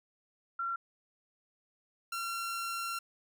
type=tone pair in turn; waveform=sine / sawtooth; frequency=1367 / 1367 Hz; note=F6 / F6; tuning=-37 / -37 cents; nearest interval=unison; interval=0 cents; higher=neither; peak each=-32 / -31 dBFS; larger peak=second; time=0.59-0.76 / 2.12-2.99 s; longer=second; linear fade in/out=5 ms; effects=none